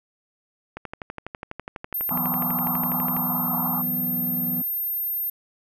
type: click train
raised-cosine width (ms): 0.5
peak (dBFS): -18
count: 30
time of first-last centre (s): 0.77-3.167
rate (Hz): 12.1
type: tone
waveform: sine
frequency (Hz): 13190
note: G#9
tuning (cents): -13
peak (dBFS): -24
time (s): 1.94-5.3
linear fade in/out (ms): 5
type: band-pass noise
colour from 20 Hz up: pink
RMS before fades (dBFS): -32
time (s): 2.1-3.82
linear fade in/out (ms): 10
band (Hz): 690 to 1300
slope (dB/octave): 96
type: chord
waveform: triangle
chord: E suspended second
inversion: none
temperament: equal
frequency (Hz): 164.81 / 185 / 246.9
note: E3 / F#3 / B3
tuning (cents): 0 / 0 / 0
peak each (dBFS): -31 / -30 / -28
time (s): 2.11-4.62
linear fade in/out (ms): 5
effects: none